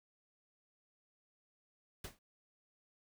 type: noise with exponential decay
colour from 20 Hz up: pink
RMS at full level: -41 dBFS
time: 2.04-2.19 s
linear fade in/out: 5 ms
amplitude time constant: 32 ms
effects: none